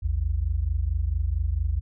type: tone pair together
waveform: sine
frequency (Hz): 56.96 / 81.4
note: A#1 / E2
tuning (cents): -39 / -21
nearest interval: tritone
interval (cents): 618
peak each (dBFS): -25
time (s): 0.02-1.81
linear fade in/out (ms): 20
effects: none